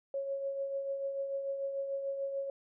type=tone with tremolo; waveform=sine; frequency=550 Hz; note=C#5; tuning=14 cents flat; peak=-31 dBFS; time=0.14-2.5 s; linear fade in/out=2 ms; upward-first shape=triangle; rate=6.8 Hz; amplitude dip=50%; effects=none